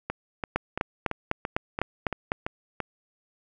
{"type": "two click trains", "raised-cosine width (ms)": 0.5, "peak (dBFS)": [-9, -14], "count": [8, 9], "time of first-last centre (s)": [[0.56, 2.319], [0.1, 2.803]], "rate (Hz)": [3.98, 2.96], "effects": []}